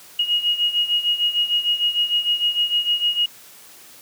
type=beating tone pair; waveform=sine; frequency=2880 / 2886.6 Hz; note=F#7 / F#7; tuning=-47 / -43 cents; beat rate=6.6 Hz; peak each=-19 / -23 dBFS; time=0.19-3.26 s; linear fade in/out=5 ms; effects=white hiss -45 dBFS RMS until 4.01 s + high-pass 100 Hz 12 dB/octave